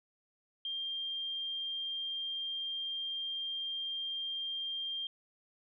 sine tone, 3192 Hz, G7, 31 cents sharp, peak -35 dBFS, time 0.65-5.07 s, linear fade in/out 2 ms, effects none

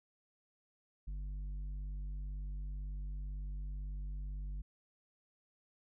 triangle tone with tanh clipping, 49 Hz, G1, in tune, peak -40 dBFS, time 1.07-4.62 s, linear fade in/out 10 ms, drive 11 dB, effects none

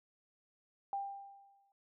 sine tone with exponential decay, 794 Hz, G5, 22 cents sharp, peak -33 dBFS, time 0.93-1.72 s, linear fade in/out 1 ms, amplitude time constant 170 ms, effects none

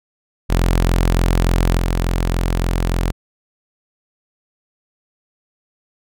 sawtooth tone with level steps, 43.44 Hz, F1, 8 cents flat, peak -9 / -12 dBFS, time 0.49-3.12 s, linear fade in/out 20 ms, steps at 1.78 s, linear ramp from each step 5 ms, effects none

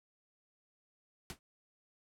pink noise with exponential decay, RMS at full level -38 dBFS, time 1.3-1.39 s, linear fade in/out 0 ms, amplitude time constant 18 ms, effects low-pass 12000 Hz 12 dB/octave

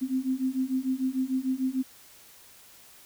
sine beating tone pair, 257.1 / 263.8 Hz, C4 / C4, -30 / +14 cents, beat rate 6.7 Hz, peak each -29 / -28 dBFS, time 0.01-1.83 s, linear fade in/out 20 ms, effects white hiss -53 dBFS RMS until 3.05 s

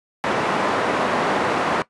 white band-pass noise, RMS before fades -21 dBFS, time 0.24-1.82 s, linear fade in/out 0 ms, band 200 to 1100 Hz, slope 12 dB/octave, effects noise-tail reverb RT60 0.1 s tail -17 dB re dry + resampled to 24000 Hz

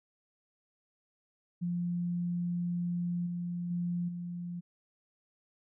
sine tone with level steps, 174.61 Hz, F3, in tune, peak -30 / -33 / -30 / -36 dBFS, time 1.61-4.61 s, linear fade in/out 20 ms, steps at 3.26 / 3.7 / 4.08 s, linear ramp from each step 10 ms, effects none

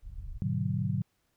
pink low-pass noise, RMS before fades -40 dBFS, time 0.02-0.41 s, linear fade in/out 50 ms, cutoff 100 Hz, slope 24 dB/octave
sine chord, G# half-diminished seventh, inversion none, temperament just, 103.83 / 124.59 / 149.51 / 186.89 Hz, G#2 / B2 / D3 / F#3, 0 / +16 / +31 / +18 cents, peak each -33 dBFS, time 0.42-1.02 s, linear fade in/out 0 ms
effects pink hiss -75 dBFS RMS until 1.36 s

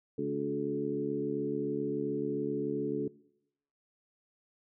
harmonic tone with a mistuned harmonic, 71.5 Hz, D2, 46 cents flat, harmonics 2 / 3 / 4 / 5 / 6, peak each -41 / -39 / -35 / -38 / -35 dBFS, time 0.18-3.08 s, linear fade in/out 5 ms, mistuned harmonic 5, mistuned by +21 cents, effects noise-tail reverb RT60 0.8 s tail -22 dB re dry

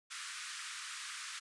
pink band-pass noise, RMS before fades -45 dBFS, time 0.1-1.4 s, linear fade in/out 20 ms, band 1200 to 10000 Hz, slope 48 dB/octave, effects resampled to 24000 Hz

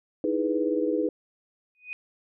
sine chord, E major seventh, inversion third, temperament equal, 311.1 / 329.6 / 415.3 / 493.9 Hz, D#4 / E4 / G#4 / B4, 0 / 0 / 0 / 0 cents, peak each -27 / -31 / -29 / -28 dBFS, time 0.24-1.09 s, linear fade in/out 2 ms
sine tone with exponential growth, 2489 Hz, D#7, in tune, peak -29 dBFS, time 1.75-1.93 s, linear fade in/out 0 ms, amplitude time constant 37 ms
effects none

